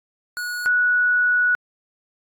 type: tone pair in turn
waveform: square / sine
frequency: 1459 / 1469.1 Hz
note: F#6 / F#6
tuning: -25 / -13 cents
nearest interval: unison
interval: 12 cents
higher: second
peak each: -26 / -15 dBFS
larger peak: second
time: 0.37-0.66 / 0.66-1.55 s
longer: second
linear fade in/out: 0 ms
effects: AAC 64 kbps